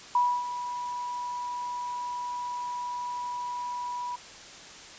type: tone with ADSR envelope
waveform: sine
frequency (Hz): 978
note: B5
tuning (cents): -17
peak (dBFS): -19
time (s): 0.15-4.16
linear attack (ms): 3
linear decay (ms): 280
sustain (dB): -12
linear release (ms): 8
effects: white hiss -46 dBFS RMS until 4.98 s + resampled to 16000 Hz